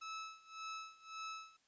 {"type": "tone with tremolo", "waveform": "sawtooth", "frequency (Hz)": 1303, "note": "E6", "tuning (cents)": -20, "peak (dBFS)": -39, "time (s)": [0.01, 1.57], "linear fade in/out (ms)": 10, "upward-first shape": "sine", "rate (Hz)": 1.8, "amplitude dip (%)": 90, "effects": ["white hiss -75 dBFS RMS until 1.67 s", "resampled to 16000 Hz"]}